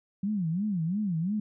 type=tone with vibrato; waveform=sine; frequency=185 Hz; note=F#3; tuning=in tune; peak=-26 dBFS; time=0.23-1.4 s; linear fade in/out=5 ms; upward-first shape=sine; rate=2.9 Hz; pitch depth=260 cents each way; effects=none